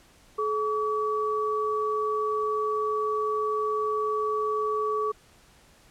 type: tone pair together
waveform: sine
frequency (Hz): 427.9 / 1141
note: A4 / C#6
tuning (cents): -48 / +50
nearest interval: octave + perfect fourth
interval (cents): 1698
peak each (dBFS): -27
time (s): 0.38-5.12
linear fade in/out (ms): 10
effects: pink hiss -57 dBFS RMS until 5.9 s + low-pass 11000 Hz 12 dB/octave